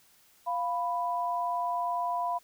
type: tone pair together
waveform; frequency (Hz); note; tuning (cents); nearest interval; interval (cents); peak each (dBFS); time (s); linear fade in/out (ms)
sine; 698.5 / 989.8; F5 / B5; 0 / +4; tritone; 604; -31 / -30; 0.46-2.39; 20
effects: white hiss -62 dBFS RMS until 2.43 s